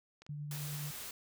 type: clicks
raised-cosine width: 0.2 ms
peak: -37 dBFS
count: 2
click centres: 0.22 / 0.265 s
type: tone with tremolo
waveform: sine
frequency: 147.2 Hz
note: D3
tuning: 4 cents sharp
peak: -38 dBFS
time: 0.29-0.91 s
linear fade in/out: 5 ms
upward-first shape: triangle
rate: 9.5 Hz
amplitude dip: 25%
type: noise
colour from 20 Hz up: white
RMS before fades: -45 dBFS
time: 0.51-1.11 s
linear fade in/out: 2 ms
effects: none